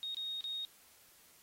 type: tone with dropouts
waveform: sine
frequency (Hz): 3729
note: A#7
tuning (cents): 0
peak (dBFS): -37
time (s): 0.03-0.65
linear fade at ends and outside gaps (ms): 0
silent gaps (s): 0.146-0.169 / 0.408-0.441
effects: white hiss -63 dBFS RMS until 1.42 s + AAC 48 kbps